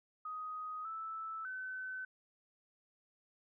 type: tone with pitch steps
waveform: sine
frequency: 1252 / 1315 / 1519 Hz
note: D#6 / E6 / F#6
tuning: +10 / -5 / +45 cents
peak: -40 dBFS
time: 0.25-2.05 s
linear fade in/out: 5 ms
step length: 600 ms
effects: none